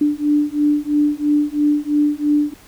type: beating tone pair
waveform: sine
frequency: 293.7 / 296.7 Hz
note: D4 / D4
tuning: 0 / +18 cents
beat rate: 3 Hz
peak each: -17 dBFS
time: 0.01-2.54 s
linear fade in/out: 5 ms
effects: pink hiss -46 dBFS RMS until 2.67 s